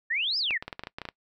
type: exponential two-way sweep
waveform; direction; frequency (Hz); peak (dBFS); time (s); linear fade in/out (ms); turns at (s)
sine; up then down; 1729 to 5300 to 1729; -25; 0.1-0.58; 10; 0.38
type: clicks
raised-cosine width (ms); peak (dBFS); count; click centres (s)
0.3; -19; 11; 0.508 / 0.625 / 0.68 / 0.728 / 0.794 / 0.836 / 0.871 / 0.985 / 1.017 / 1.053 / 1.088
effects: noise-tail reverb RT60 0.1 s tail -23 dB re dry